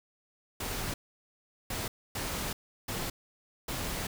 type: noise bursts at uneven times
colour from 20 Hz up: pink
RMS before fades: -35 dBFS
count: 5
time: 0.6-0.94 / 1.7-1.88 / 2.15-2.53 / 2.88-3.1 / 3.68-4.07 s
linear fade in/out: 5 ms
effects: none